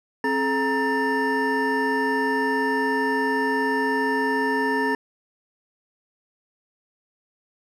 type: tone cluster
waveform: triangle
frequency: 267 / 429.8 / 937 / 1783 Hz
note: C4 / A4 / A#5 / A6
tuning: +35 / -41 / +9 / +22 cents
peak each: -24 dBFS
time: 0.24-4.95 s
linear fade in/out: 2 ms
effects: none